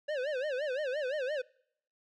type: tone with vibrato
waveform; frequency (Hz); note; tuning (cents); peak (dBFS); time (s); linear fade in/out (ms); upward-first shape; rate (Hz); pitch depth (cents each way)
square; 554.4; C#5; 0; -32; 0.08-1.42; 10; sine; 5.8; 190
effects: noise-tail reverb RT60 0.7 s tail -25 dB re dry + low-pass 3000 Hz 12 dB/octave